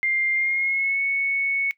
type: tone with pitch glide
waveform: sine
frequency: 2100 to 2213 Hz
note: C7 to C#7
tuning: +6 to -3 cents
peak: -20 dBFS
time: 0.03-1.71 s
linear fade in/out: 0 ms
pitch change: +91 cents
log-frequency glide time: 0.32-1.01 s
effects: noise-tail reverb RT60 0.1 s tail -19 dB re dry